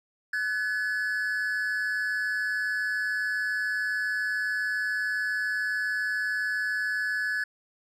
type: tone pair together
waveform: triangle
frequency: 1500 / 1707.2 Hz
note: F#6 / G#6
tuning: +23 / +47 cents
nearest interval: major second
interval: 224 cents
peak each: -29 / -26 dBFS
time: 0.33-7.44 s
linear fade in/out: 5 ms
effects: none